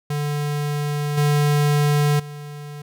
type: tone with level steps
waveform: square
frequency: 146.83 Hz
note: D3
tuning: in tune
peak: -22 / -16 / -33 dBFS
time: 0.1-2.82 s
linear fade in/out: 5 ms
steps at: 1.17 / 2.19 s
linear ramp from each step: 10 ms
effects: none